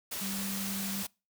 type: tone in noise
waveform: sine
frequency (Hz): 196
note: G3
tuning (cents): 0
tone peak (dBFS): -36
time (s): 0.21-1.03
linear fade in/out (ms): 10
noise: white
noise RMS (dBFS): -37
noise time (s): 0.11-1.07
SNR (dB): -2
effects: noise-tail reverb RT60 0.3 s tail -26 dB re dry